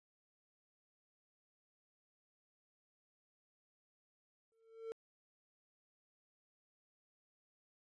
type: tone with exponential growth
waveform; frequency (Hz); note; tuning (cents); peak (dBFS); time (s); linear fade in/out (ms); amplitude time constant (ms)
triangle; 450.5; A4; +41; -37; 4.52-4.92; 0; 85
effects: resampled to 24000 Hz